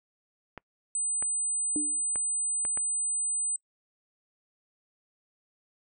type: clicks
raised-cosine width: 0.5 ms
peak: -25 dBFS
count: 5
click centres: 0.577 / 1.225 / 2.158 / 2.651 / 2.774 s
type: tone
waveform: sine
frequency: 8100 Hz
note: B8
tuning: 43 cents sharp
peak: -26 dBFS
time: 0.95-3.56 s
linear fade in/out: 2 ms
type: tone with exponential decay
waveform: sine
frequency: 301.1 Hz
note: D4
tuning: 43 cents sharp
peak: -26 dBFS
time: 1.76-2.03 s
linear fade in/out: 1 ms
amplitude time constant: 58 ms
effects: noise-tail reverb RT60 0.1 s tail -26 dB re dry